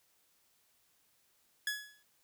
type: tone with exponential decay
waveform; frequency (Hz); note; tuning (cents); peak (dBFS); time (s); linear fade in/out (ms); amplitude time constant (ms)
sawtooth; 1689; G#6; +29; -27; 1.67-2.03; 2; 77
effects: white hiss -72 dBFS RMS until 2.23 s